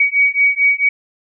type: beating tone pair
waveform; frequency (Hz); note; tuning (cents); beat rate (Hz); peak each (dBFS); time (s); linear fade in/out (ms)
sine; 2256 / 2260.5; C#7 / C#7; +30 / +33; 4.5; -14; 0-0.89; 5
effects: none